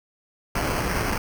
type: noise with sample-and-hold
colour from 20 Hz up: pink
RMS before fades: -25 dBFS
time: 0.55-1.18 s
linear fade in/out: 5 ms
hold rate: 3675 Hz
effects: none